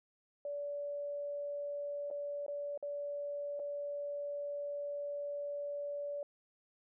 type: tone with dropouts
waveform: sine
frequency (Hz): 576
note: D5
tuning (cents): -34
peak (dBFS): -37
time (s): 0.45-6.23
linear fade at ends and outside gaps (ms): 2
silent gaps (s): 2.103-2.111 / 2.464-2.481 / 2.776-2.826 / 3.594-3.598
effects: none